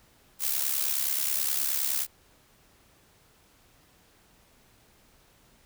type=noise with amplitude modulation; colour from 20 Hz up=blue; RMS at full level=-25 dBFS; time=0.39-2.07 s; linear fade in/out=50 ms; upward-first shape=sine; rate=69.5 Hz; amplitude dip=70%; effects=pink hiss -61 dBFS RMS until 5.65 s